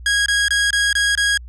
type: tone bursts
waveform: sawtooth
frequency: 1645 Hz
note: G#6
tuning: 17 cents flat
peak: -11 dBFS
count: 6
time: 0.06-1.375 s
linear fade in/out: 2 ms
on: 200 ms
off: 23 ms
effects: added 60 Hz sine -33 dBFS peak until 1.48 s + resampled to 24000 Hz